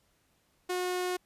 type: tone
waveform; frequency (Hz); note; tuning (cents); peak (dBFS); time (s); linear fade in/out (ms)
sawtooth; 362.3; F#4; -36; -26; 0.69-1.17; 10
effects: pink hiss -71 dBFS RMS until 1.25 s + resampled to 32000 Hz